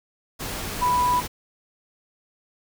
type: tone in noise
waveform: sine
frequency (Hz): 987.8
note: B5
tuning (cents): 0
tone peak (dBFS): -18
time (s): 0.81-1.21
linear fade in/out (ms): 20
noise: pink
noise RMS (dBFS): -31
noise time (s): 0.39-1.28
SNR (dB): +10
effects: none